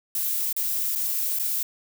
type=noise with dropouts; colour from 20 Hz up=violet; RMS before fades=-26 dBFS; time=0.15-1.63 s; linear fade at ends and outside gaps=2 ms; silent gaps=0.528-0.564 / 0.953-0.957 / 1.389-1.396 s; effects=none